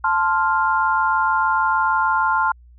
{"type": "chord", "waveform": "sine", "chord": "F major", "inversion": "first", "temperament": "equal", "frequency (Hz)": [880, 1046.5, 1396.9], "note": ["A5", "C6", "F6"], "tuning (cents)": [0, 0, 0], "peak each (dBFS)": -20, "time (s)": [0.04, 2.52], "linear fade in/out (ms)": 5, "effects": ["added 60 Hz sine -44 dBFS peak until 2.78 s"]}